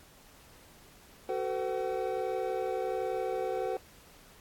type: tone cluster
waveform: triangle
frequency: 375 / 446.7 / 508 / 758 Hz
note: F#4 / A4 / B4 / F#5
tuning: +23 / +26 / +49 / +42 cents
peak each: -34 / -34 / -33 / -35 dBFS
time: 1.29-3.77 s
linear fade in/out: 2 ms
effects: pink hiss -57 dBFS RMS until 4.4 s + AAC 64 kbps